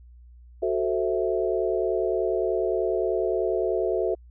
sine chord, F# half-diminished seventh, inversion none, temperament equal, 370 / 440 / 523.3 / 659.3 Hz, F#4 / A4 / C5 / E5, 0 / 0 / 0 / 0 cents, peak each -26 / -27 / -31 / -28 dBFS, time 0.62-4.15 s, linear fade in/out 10 ms, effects added 60 Hz sine -46 dBFS peak until 4.3 s

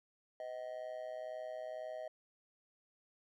triangle tone with amplitude modulation, 630 Hz, D#5, 21 cents sharp, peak -36 dBFS, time 0.4-2.08 s, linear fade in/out 2 ms, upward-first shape sine, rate 122 Hz, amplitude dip 80%, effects none

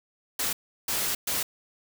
white noise bursts at uneven times, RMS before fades -28 dBFS, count 3, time 0.39-0.53 / 0.88-1.15 / 1.27-1.43 s, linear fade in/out 5 ms, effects none

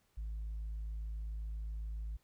sine tone, 53.7 Hz, A1, 41 cents flat, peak -36 dBFS, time 0.17-2.17 s, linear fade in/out 10 ms, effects tanh soft clip ceiling -36 dBFS + pink hiss -75 dBFS RMS until 2.23 s

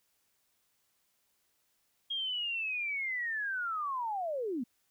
sine linear sweep, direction down, 3262 to 220 Hz, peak -32 dBFS, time 2.1-4.64 s, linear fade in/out 10 ms, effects white hiss -75 dBFS RMS until 4.9 s

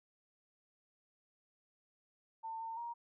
sine tone with pitch steps, 898 / 905 / 941 Hz, A5 / A5 / A#5, +35 / +48 / +16 cents, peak -40 dBFS, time 2.43-2.94 s, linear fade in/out 20 ms, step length 170 ms, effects none

